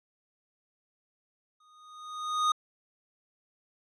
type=tone with exponential growth; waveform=square; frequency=1238 Hz; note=D#6; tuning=9 cents flat; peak=-22 dBFS; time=1.6-2.52 s; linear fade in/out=5 ms; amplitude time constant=200 ms; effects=low-pass 6000 Hz 12 dB/octave